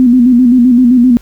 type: tone with vibrato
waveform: sine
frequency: 246.9 Hz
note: B3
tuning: in tune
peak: -3 dBFS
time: 0-1.17 s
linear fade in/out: 0 ms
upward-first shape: square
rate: 7.7 Hz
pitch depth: 61 cents each way
effects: added 50 Hz sine -34 dBFS peak until 1.21 s + pink hiss -44 dBFS RMS until 1.21 s